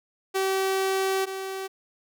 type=tone pair in turn; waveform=sawtooth; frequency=383.8 / 383.8 Hz; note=G4 / G4; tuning=-37 / -37 cents; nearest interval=unison; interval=0 cents; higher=neither; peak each=-19 / -27 dBFS; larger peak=first; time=0.34-1.26 / 1.26-1.68 s; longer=first; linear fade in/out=20 ms; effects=none